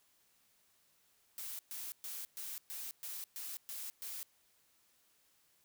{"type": "noise bursts", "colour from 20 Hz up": "blue", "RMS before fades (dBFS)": -44, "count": 9, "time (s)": [1.38, 4.23], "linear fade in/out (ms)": 0, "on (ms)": 210, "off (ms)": 120, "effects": ["white hiss -72 dBFS RMS until 5.64 s"]}